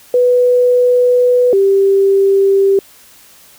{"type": "tone pair in turn", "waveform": "sine", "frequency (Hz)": [494.2, 392.2], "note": ["B4", "G4"], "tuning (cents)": [1, 1], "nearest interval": "major third", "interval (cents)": 400, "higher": "first", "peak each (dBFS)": -7, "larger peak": "neither", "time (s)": [[0.14, 1.53], [1.53, 2.79]], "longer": "first", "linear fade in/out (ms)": 2, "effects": ["white hiss -43 dBFS RMS until 3.58 s"]}